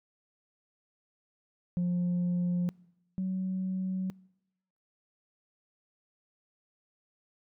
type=tone pair in turn; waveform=sine; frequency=176.9 / 187.24 Hz; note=F3 / F#3; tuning=+23 / +21 cents; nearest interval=minor second; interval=98 cents; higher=second; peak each=-24 / -28 dBFS; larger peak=first; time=1.77-2.69 / 3.18-4.1 s; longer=neither; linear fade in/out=0 ms; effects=noise-tail reverb RT60 0.9 s tail -26 dB re dry + tanh soft clip ceiling -25 dBFS